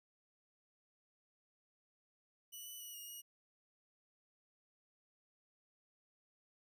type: tone with pitch steps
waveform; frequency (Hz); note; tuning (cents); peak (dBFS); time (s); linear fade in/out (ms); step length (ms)
5% pulse; 2956 / 2979 / 2933 / 2861 / 2894; F#7 / F#7 / F#7 / F7 / F#7; -2 / +11 / -16 / +41 / -39; -40; 2.52-3.22; 20; 140
effects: 13-bit